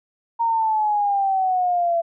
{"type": "exponential sweep", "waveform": "sine", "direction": "down", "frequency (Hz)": [932.3, 670], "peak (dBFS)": -17, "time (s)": [0.39, 2.02], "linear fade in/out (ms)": 20, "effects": []}